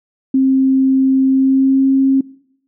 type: tone with pitch glide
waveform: sine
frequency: 265.4 to 268.6 Hz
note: C4 to C4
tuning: +25 to +46 cents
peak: -9 dBFS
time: 0.34-2.21 s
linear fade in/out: 5 ms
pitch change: +21 cents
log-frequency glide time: 1.27-1.85 s
effects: noise-tail reverb RT60 0.7 s tail -22 dB re dry